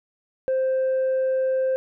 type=tone with tanh clipping; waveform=sine; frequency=523.3 Hz; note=C5; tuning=in tune; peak=-20 dBFS; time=0.48-1.76 s; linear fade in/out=0 ms; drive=1 dB; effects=none